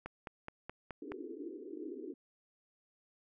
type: click train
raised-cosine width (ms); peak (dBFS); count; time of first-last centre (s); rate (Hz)
0.5; -27; 6; 0.06-1.119; 4.72
type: band-pass noise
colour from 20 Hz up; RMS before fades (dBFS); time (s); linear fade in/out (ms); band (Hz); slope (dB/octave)
white; -45; 1.02-2.14; 5; 260 to 440; 96
effects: none

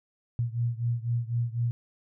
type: beating tone pair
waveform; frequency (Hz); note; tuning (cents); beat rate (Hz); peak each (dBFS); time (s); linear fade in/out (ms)
sine; 117 / 121; A#2 / B2; +7 / -35; 4; -28 / -30; 0.39-1.71; 0
effects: none

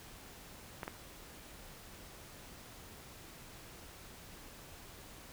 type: clicks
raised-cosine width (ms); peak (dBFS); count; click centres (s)
0.5; -24; 2; 0.832 / 0.879
effects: pink hiss -53 dBFS RMS until 5.32 s

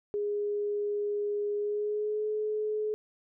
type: tone with pitch glide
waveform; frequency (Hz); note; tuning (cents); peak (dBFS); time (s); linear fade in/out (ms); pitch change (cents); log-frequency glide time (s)
sine; 412.6 to 426.9; G#4 to G#4; -11 to +48; -28; 0.14-2.94; 0; +59; 1.56-2.27
effects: none

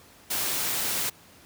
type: noise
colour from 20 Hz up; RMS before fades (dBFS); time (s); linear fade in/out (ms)
white; -28; 0.3-1.1; 10
effects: pink hiss -53 dBFS RMS until 1.45 s + high-pass 80 Hz 12 dB/octave

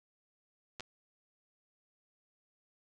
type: clicks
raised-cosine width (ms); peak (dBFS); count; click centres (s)
0.2; -25; 2; 0.798 / 0.806
effects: none

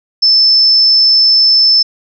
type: tone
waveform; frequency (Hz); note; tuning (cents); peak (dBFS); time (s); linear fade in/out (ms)
sine; 5274; E8; 0; -5; 0.22-1.83; 10
effects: none

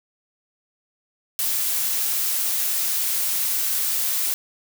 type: noise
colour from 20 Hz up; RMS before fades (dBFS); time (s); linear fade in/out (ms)
blue; -23; 1.39-4.34; 0
effects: none

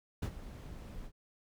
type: noise with ADSR envelope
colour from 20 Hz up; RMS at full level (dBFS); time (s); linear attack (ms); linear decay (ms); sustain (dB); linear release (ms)
brown; -32; 0.22-1.12; 9; 71; -14; 74
effects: none

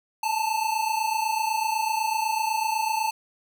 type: tone pair together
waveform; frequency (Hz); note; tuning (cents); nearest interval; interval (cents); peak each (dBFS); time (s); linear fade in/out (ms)
square; 866 / 894; A5 / A5; -28 / +27; minor second; 55; -27; 0.23-3.11; 5
effects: none

